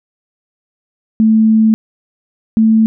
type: tone pair in turn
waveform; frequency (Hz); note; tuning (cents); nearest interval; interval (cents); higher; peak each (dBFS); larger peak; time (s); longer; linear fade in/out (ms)
sine; 220 / 221.3; A3 / A3; 0 / +10; unison; 10; second; -6; neither; 1.2-1.74 / 2.57-2.86; first; 0
effects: none